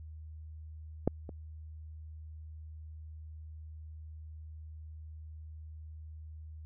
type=clicks; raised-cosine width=2 ms; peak=-13 / -29 dBFS; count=2; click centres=1.076 / 1.292 s; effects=added 78 Hz sine -44 dBFS peak until 6.65 s